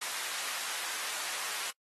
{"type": "high-pass noise", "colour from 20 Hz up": "pink", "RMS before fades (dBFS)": -37, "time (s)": [0.01, 1.71], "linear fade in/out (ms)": 10, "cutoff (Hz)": 1100, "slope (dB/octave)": 12, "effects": ["noise-tail reverb RT60 0.1 s tail -26 dB re dry", "AAC 32 kbps"]}